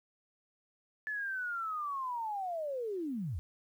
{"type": "linear sweep", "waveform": "sine", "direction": "down", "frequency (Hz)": [1738, 66.4], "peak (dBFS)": -34, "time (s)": [1.07, 3.39], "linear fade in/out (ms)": 0, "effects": ["11-bit"]}